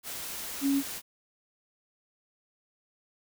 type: tone in noise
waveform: sine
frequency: 277.2 Hz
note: C#4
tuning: in tune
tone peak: -23 dBFS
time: 0.61-0.83 s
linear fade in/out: 50 ms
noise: white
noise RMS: -38 dBFS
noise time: 0.03-1.02 s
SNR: +12 dB
effects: none

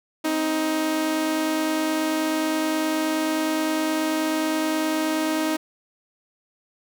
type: tone pair together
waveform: sawtooth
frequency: 264 / 313.5 Hz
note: C4 / D#4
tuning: +16 / +13 cents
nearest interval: minor third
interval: 297 cents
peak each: -27 / -18 dBFS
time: 0.24-5.57 s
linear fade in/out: 10 ms
effects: none

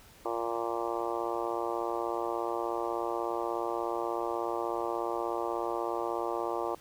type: harmonic tone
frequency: 116.54 Hz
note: A#2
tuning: in tune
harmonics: 3 / 4 / 5 / 6 / 7 / 8 / 9 / 10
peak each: -36 / -37 / -38 / -39 / -39 / -40 / -41 / -41 dBFS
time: 0.25-6.75 s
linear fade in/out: 5 ms
effects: pink hiss -56 dBFS RMS until 6.8 s

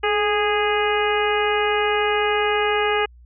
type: harmonic tone with a mistuned harmonic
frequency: 413.1 Hz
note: G#4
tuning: 9 cents flat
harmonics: 1 / 2 / 3 / 4 / 5 / 6 / 7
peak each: -21 / -24 / -26 / -27 / -28 / -29 / -29 dBFS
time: 0.03-3.06 s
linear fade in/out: 10 ms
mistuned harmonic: 1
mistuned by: +43 cents
effects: added 60 Hz sine -44 dBFS peak until 3.25 s

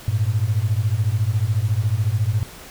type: beating tone pair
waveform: sine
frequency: 100 / 114 Hz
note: G2 / A#2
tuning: +35 / -38 cents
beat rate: 14 Hz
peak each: -20 dBFS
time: 0.08-2.43 s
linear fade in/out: 0 ms
effects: pink hiss -40 dBFS RMS until 2.7 s

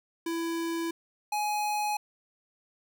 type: tone pair in turn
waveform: square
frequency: 332.8 / 838.6 Hz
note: E4 / G#5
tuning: +17 / +17 cents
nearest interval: octave + major third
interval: 1600 cents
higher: second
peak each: -30 / -28 dBFS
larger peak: second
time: 0.26-0.91 / 1.32-1.97 s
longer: neither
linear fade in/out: 5 ms
effects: none

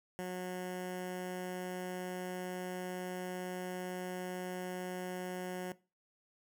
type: tone with notch filter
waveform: 15% pulse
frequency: 182.2 Hz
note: F#3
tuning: 26 cents flat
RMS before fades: -40 dBFS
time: 0.19-5.72 s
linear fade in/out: 0 ms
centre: 4100 Hz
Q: 1.5
effects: noise-tail reverb RT60 0.3 s tail -19 dB re dry

